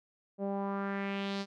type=tone with low-pass filter sweep; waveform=sawtooth; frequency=197.8 Hz; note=G3; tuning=16 cents sharp; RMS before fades=-35 dBFS; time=0.38-1.46 s; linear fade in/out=50 ms; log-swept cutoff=560 to 5100 Hz; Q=2.5; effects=none